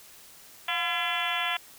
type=harmonic tone with a mistuned harmonic; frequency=339.7 Hz; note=F4; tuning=48 cents flat; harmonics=2 / 3 / 4 / 5 / 6 / 7 / 8 / 9 / 10; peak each=-35 / -35 / -35 / -35 / -35 / -35 / -35 / -35 / -35 dBFS; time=0.68-1.57 s; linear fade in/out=5 ms; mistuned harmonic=2; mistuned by=+83 cents; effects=white hiss -51 dBFS RMS until 1.78 s